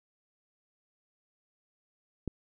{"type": "click", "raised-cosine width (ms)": 3, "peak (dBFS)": -20, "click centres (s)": 2.277, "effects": []}